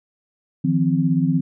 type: tone cluster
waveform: sine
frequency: 156 / 172.7 / 259.4 Hz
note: D#3 / F3 / C4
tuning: +5 / -19 / -15 cents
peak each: -20 dBFS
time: 0.64-1.41 s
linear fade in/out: 10 ms
effects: none